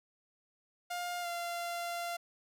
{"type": "tone with pitch glide", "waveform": "sawtooth", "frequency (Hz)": [706, 690.7], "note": ["F5", "F5"], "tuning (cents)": [19, -19], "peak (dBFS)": -32, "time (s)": [0.9, 2.17], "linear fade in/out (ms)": 10, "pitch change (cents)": -38, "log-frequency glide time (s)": [1.21, 1.27], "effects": []}